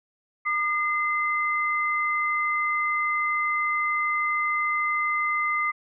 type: tone pair together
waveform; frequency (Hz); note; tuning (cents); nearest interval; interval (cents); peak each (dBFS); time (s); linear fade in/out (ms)
sine; 1209.9 / 2063; D#6 / C7; -49 / -25; major sixth; 924; -25; 0.45-5.72; 20
effects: none